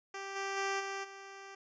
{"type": "tone with level steps", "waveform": "10% pulse", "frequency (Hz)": 391.8, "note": "G4", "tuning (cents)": -1, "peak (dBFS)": [-32, -27, -24, -29, -39], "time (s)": [0.14, 1.55], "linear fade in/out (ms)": 5, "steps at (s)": [0.35, 0.56, 0.79, 1.03], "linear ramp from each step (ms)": 20, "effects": ["resampled to 16000 Hz"]}